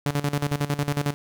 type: tone with tremolo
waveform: sawtooth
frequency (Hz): 144.2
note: D3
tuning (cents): -31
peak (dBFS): -17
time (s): 0.06-1.14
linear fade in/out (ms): 0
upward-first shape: square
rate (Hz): 11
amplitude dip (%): 80
effects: none